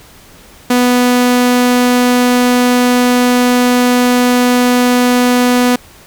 sawtooth tone, 246.9 Hz, B3, in tune, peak -4 dBFS, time 0.7-5.76 s, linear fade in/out 5 ms, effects pink hiss -40 dBFS RMS until 6.06 s

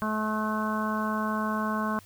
harmonic tone, 215.5 Hz, A3, 36 cents flat, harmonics 1 / 2 / 3 / 4 / 5 / 6 / 7, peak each -29 / -40 / -36 / -39 / -31 / -39 / -36 dBFS, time 0.02-1.99 s, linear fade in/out 0 ms, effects added 99 Hz sine -55 dBFS peak until 2.05 s + white hiss -55 dBFS RMS until 2.05 s

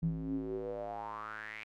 square tone with band-pass filter sweep, 54 Hz, A1, 32 cents flat, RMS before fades -39 dBFS, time 0.02-1.64 s, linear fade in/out 10 ms, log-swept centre 160 to 2400 Hz, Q 6.9, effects none

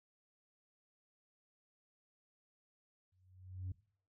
sine tone with exponential growth, 92.5 Hz, F#2, in tune, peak -35 dBFS, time 3.12-3.72 s, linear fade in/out 5 ms, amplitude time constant 130 ms, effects noise-tail reverb RT60 0.5 s tail -20 dB re dry + tanh soft clip ceiling -37 dBFS

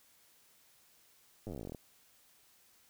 slowing click train, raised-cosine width 2 ms, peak -30 dBFS, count 18, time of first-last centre 1.47-1.748 s, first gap 9 ms, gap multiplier 1.07, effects white hiss -66 dBFS RMS until 2.89 s

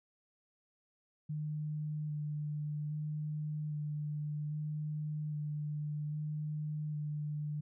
sine tone with vibrato, 150.5 Hz, D3, 43 cents sharp, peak -35 dBFS, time 1.29-7.61 s, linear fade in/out 10 ms, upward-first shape square, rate 0.62 Hz, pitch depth 13 cents each way, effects none

